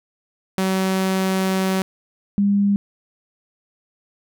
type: tone pair in turn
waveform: sawtooth / sine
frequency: 189.5 / 201.3 Hz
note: F#3 / G3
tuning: +42 / +46 cents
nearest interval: minor second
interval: 104 cents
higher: second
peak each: -14 dBFS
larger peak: neither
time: 0.58-1.82 / 2.38-2.76 s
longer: first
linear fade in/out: 0 ms
effects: none